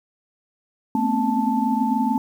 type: tone cluster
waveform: sine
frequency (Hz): 221.7 / 248.3 / 259.7 / 268.9 / 878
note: A3 / B3 / C4 / C4 / A5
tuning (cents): +13 / +9 / -13 / +47 / -4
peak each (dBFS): -23 / -24 / -32 / -26 / -23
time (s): 0.95-2.18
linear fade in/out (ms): 2
effects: 8-bit